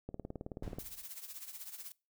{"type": "click train", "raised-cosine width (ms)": 2, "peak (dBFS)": -28, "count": 14, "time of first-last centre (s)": [0.09, 0.785], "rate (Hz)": 18.7}
{"type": "noise with exponential decay", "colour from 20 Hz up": "brown", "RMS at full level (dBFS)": -41, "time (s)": [0.63, 1.14], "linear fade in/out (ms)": 1, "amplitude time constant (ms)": 110}
{"type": "noise with tremolo", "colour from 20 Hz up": "blue", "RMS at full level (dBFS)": -44, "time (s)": [0.79, 1.92], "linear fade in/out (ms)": 2, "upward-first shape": "triangle", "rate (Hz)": 16, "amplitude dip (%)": 80}
{"effects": ["noise-tail reverb RT60 0.3 s tail -23 dB re dry"]}